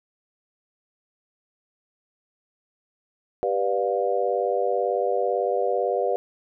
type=chord; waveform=sine; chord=G dominant seventh; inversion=none; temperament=just; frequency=392 / 490 / 588 / 705.6 Hz; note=G4 / B4 / D5 / F5; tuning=0 / -14 / +2 / +18 cents; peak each=-27 / -25 / -27 / -27 dBFS; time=3.43-6.16 s; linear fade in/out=0 ms; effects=none